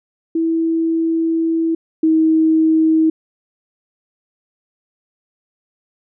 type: tone pair in turn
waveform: sine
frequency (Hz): 327.3 / 318.7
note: E4 / D#4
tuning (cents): -12 / +42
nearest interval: unison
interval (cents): 46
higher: first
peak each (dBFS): -14 / -10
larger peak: second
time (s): 0.35-1.75 / 2.03-3.1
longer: first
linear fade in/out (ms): 5
effects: none